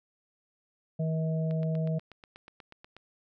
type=harmonic tone; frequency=159.9 Hz; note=D#3; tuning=48 cents sharp; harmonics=1 / 3 / 4; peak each=-27 / -40 / -37 dBFS; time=0.99-1.99 s; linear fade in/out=10 ms
type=click train; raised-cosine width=0.3 ms; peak=-32 dBFS; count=13; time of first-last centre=1.51-2.966 s; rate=8.24 Hz
effects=none